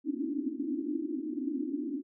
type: band-pass noise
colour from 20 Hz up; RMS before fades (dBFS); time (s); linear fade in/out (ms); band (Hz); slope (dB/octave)
white; -34; 0.04-2.03; 50; 250 to 330; 96
effects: none